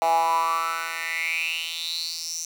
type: tone with high-pass filter sweep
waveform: 10% pulse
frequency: 164.81 Hz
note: E3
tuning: in tune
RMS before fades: -26 dBFS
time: 0.02-2.45 s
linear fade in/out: 0 ms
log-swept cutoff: 740 to 6200 Hz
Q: 7.5
effects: none